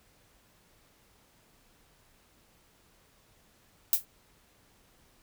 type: noise with exponential decay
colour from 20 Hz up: violet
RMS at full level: -19 dBFS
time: 3.93-4.05 s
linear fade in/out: 1 ms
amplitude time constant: 24 ms
effects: pink hiss -64 dBFS RMS until 5.22 s